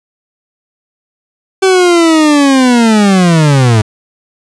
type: linear sweep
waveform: 40% pulse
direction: down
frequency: 385.5 to 103.83 Hz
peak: -4 dBFS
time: 1.62-3.82 s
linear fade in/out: 10 ms
effects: resampled to 22050 Hz + 7-bit